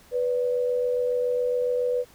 sine tone pair together, 493.9 / 581.1 Hz, B4 / D5, 0 / -18 cents, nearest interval minor third, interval 282 cents, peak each -22 / -32 dBFS, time 0.11-2.05 s, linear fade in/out 50 ms, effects pink hiss -54 dBFS RMS until 2.14 s

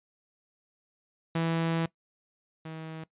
sawtooth tone pair in turn, 164.81 / 159.84 Hz, E3 / D#3, 0 / +47 cents, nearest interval minor second, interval 53 cents, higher first, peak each -22 / -34 dBFS, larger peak first, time 1.35-1.86 / 2.65-3.04 s, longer first, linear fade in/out 5 ms, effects noise-tail reverb RT60 0.1 s tail -20 dB re dry + resampled to 8000 Hz

